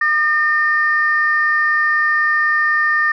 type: tone pair together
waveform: sine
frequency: 1212 / 1816 Hz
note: D#6 / A#6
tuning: -46 / -46 cents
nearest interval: perfect fifth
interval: 700 cents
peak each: -18 / -13 dBFS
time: 0.01-3.12 s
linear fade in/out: 5 ms
effects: tanh soft clip ceiling -6 dBFS